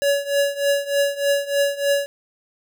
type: tone with tremolo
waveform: square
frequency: 565 Hz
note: C#5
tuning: 33 cents sharp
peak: -15 dBFS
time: 0.02-2.06 s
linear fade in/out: 0 ms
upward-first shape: triangle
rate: 3.3 Hz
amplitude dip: 90%
effects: none